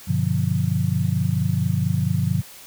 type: chord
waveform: sine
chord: G dominant seventh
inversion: none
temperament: just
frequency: 98 / 122.5 / 147 / 176.4 Hz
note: G2 / B2 / D3 / F3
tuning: 0 / -14 / +2 / +18 cents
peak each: -24 dBFS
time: 0.07-2.42 s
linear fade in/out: 20 ms
effects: white hiss -43 dBFS RMS until 2.66 s